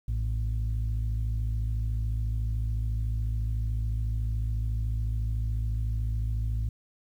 sine tone pair together, 56.09 / 110 Hz, A1 / A2, +34 / 0 cents, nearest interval octave, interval 1166 cents, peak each -26 / -29 dBFS, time 0.08-6.69 s, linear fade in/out 5 ms, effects tanh soft clip ceiling -22 dBFS + 10-bit

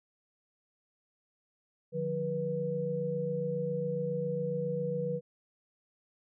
sine tone cluster, 150.9 / 178.2 / 486.9 Hz, D3 / F3 / B4, +47 / +35 / -25 cents, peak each -37 / -37 / -32 dBFS, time 1.92-5.21 s, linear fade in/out 50 ms, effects none

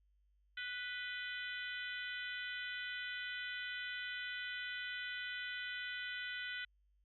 harmonic tone with a mistuned harmonic, 493.9 Hz, B4, in tune, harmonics 3 / 4 / 5 / 6 / 7 / 8, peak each -44 / -46 / -51 / -49 / -52 / -55 dBFS, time 0.57-6.65 s, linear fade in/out 5 ms, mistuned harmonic 6, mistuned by +52 cents, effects added 50 Hz sine -70 dBFS peak until 7.04 s

